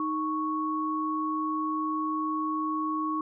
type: tone pair together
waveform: sine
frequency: 311.1 / 1108.6 Hz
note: D#4 / C#6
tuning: 0 / 0 cents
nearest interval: octave + minor seventh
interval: 2200 cents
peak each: -30 / -29 dBFS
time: 0-3.21 s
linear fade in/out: 2 ms
effects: none